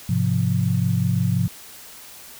sine chord, F minor, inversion first, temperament equal with one note detuned, 105.03 / 130.81 / 174.61 Hz, Ab2 / C3 / F3, +20 / 0 / 0 cents, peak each -22 dBFS, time 0.09-1.48 s, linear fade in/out 5 ms, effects white hiss -42 dBFS RMS until 2.39 s

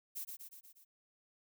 violet noise with echo, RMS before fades -42 dBFS, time 0.15-0.25 s, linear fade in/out 20 ms, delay 120 ms, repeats 5, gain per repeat -4 dB, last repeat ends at 0.85 s, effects none

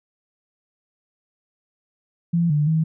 sine tone with pitch steps, 169.8 / 148.5 / 159.4 Hz, F3 / D3 / D#3, -48 / +20 / +42 cents, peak -16 dBFS, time 2.33-2.84 s, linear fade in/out 10 ms, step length 170 ms, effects none

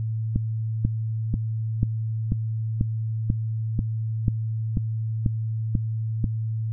click train, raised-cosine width 5 ms, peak -9 dBFS, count 13, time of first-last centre 0.36-6.242 s, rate 2.04 Hz, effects added 111 Hz sine -24 dBFS peak until 6.72 s

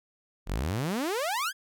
sawtooth exponential sweep, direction up, 38.89 to 1689 Hz, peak -24 dBFS, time 0.46-1.53 s, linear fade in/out 50 ms, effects none

